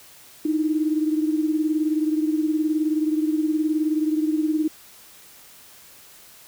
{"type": "beating tone pair", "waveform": "sine", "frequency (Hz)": [307.1, 326.1], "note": ["D#4", "E4"], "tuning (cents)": [-23, -19], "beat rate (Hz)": 19, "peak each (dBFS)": [-20, -26], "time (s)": [0.45, 4.68], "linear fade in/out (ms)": 5, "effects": ["white hiss -48 dBFS RMS until 6.47 s"]}